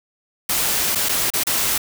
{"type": "noise with dropouts", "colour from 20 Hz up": "white", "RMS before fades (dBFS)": -20, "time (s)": [0.49, 1.78], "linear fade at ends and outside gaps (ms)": 5, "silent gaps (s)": [[0.95, 0.955], [1.088, 1.092], [1.303, 1.336], [1.436, 1.468]], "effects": []}